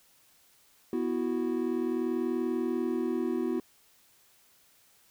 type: chord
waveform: triangle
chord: B suspended fourth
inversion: none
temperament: equal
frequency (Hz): 246.9 / 329.6 / 370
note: B3 / E4 / F#4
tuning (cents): 0 / 0 / 0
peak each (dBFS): -30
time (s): 0.93-3.6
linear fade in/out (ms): 2
effects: white hiss -63 dBFS RMS until 5.1 s